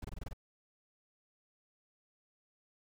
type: noise bursts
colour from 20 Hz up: brown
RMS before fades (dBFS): -41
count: 7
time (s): 0.02-0.333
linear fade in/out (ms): 5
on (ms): 25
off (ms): 23
effects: none